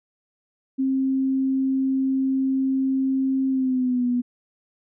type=tone with pitch glide; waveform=sine; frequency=266 to 245.3 Hz; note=C4 to B3; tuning=+29 to -12 cents; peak=-19 dBFS; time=0.78-4.22 s; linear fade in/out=20 ms; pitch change=-141 cents; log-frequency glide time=3.49-4.06 s; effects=none